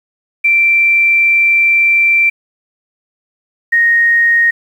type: tone pair in turn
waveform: sine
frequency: 2349 / 1864.4 Hz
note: D7 / A#6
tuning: 0 / 0 cents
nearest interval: major third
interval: 400 cents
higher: first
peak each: -7 dBFS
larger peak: neither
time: 0.44-2.3 / 3.72-4.51 s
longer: first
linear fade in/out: 10 ms
effects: 7-bit